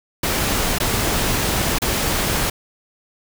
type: noise with dropouts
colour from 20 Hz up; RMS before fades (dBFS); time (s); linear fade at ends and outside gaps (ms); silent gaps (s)
pink; -20; 0.23-2.5; 5; 0.785-0.8 / 1.786-1.818
effects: none